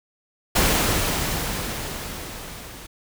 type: noise with level ramp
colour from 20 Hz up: pink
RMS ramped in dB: -18 to -40 dBFS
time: 0.55-2.87 s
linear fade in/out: 10 ms
effects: none